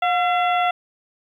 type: harmonic tone with a mistuned harmonic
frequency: 680 Hz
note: F5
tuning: 46 cents flat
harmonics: 1 / 2 / 3 / 4 / 5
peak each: -18 / -24 / -28 / -30 / -32 dBFS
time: 0.02-0.71 s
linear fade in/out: 5 ms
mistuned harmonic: 1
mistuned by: +89 cents
effects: 9-bit

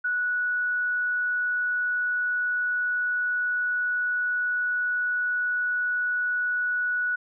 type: tone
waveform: sine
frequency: 1471 Hz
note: F#6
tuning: 11 cents flat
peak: -23 dBFS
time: 0.04-7.16 s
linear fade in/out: 10 ms
effects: none

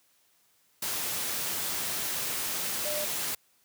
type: tone in noise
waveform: sine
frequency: 599 Hz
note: D5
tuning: 34 cents sharp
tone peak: -33 dBFS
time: 2.85-3.05 s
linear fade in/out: 5 ms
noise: white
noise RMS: -32 dBFS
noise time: 0.82-3.35 s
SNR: -4 dB
effects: white hiss -67 dBFS RMS until 3.64 s + high-pass 80 Hz 12 dB/octave

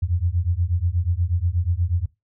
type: beating tone pair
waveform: sine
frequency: 83.4 / 91.7 Hz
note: E2 / F#2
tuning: +21 / -15 cents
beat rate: 8.3 Hz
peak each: -22 dBFS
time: 0.02-2.06 s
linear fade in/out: 10 ms
effects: noise-tail reverb RT60 0.2 s tail -20 dB re dry

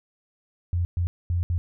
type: tone bursts at uneven times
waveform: sine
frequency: 87.31 Hz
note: F2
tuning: in tune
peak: -21 dBFS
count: 4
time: 0.73-0.85 / 0.97-1.07 / 1.3-1.43 / 1.5-1.58 s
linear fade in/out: 0 ms
effects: none

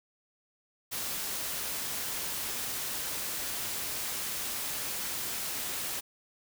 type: noise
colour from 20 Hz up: white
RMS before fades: -35 dBFS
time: 0.91-6.01 s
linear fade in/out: 20 ms
effects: none

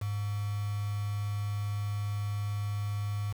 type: tone with quantisation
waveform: sine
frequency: 102.8 Hz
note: G#2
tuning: 17 cents flat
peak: -30 dBFS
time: 0.01-3.33 s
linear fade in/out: 10 ms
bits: 7
effects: none

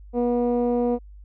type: tone with low-pass filter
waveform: 15% pulse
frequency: 241.8 Hz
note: B3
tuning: 36 cents flat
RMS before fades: -22 dBFS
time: 0.13-0.99 s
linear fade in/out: 50 ms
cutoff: 490 Hz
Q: 1.4
effects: added 50 Hz sine -41 dBFS peak until 1.24 s

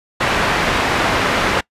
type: low-pass noise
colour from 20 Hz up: white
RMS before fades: -17 dBFS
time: 0.2-1.61 s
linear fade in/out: 10 ms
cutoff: 1900 Hz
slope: 12 dB/octave
effects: noise-tail reverb RT60 0.1 s tail -23 dB re dry + resampled to 32000 Hz

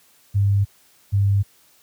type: tone pair in turn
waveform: sine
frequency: 100 / 99.64 Hz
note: G2 / G2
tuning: +35 / +29 cents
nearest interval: unison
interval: 6 cents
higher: first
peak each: -14 / -14 dBFS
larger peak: neither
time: 0.34-0.65 / 1.12-1.43 s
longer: neither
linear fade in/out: 20 ms
effects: white hiss -56 dBFS RMS until 1.82 s + high-pass 60 Hz 12 dB/octave

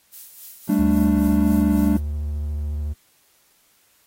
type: noise with tremolo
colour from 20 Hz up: violet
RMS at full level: -37 dBFS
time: 0.12-2 s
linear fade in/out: 20 ms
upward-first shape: sine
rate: 3.7 Hz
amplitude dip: 55%
type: chord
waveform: triangle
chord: G suspended second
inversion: none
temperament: just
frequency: 196 / 220.5 / 294 Hz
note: G3 / A3 / D4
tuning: 0 / +4 / +2 cents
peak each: -18 dBFS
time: 0.69-1.97 s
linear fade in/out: 5 ms
type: tone with vibrato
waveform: triangle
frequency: 74.1 Hz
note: D2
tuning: 16 cents sharp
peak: -21 dBFS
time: 0.78-2.94 s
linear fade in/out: 20 ms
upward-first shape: triangle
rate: 14 Hz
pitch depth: 26 cents each way
effects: white hiss -60 dBFS RMS until 4.06 s + AAC 48 kbps

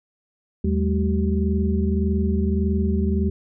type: tone cluster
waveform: sine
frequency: 79.5 / 193.8 / 215.5 / 383.4 Hz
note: D#2 / G3 / A3 / G4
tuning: +38 / -20 / -36 / -38 cents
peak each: -21 / -24 / -25 / -28 dBFS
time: 0.64-3.3 s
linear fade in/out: 5 ms
effects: none

